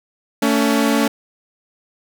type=tone pair together; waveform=sawtooth; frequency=223.4 / 282.3 Hz; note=A3 / C#4; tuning=+27 / +32 cents; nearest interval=major third; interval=405 cents; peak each=-13 dBFS; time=0.42-1.08 s; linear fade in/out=5 ms; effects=none